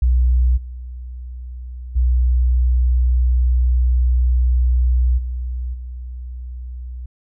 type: tone with level steps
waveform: sine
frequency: 61.8 Hz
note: B1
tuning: 2 cents sharp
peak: -10 / -28 / -11 / -21 / -27 dBFS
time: 0.02-7.06 s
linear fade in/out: 5 ms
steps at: 0.56 / 1.95 / 5.17 / 5.73 s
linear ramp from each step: 20 ms
effects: tanh soft clip ceiling -8 dBFS